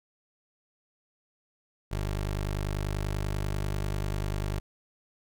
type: tone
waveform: 20% pulse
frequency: 50.2 Hz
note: G1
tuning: 42 cents sharp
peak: -24 dBFS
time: 1.91-4.6 s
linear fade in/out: 10 ms
effects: none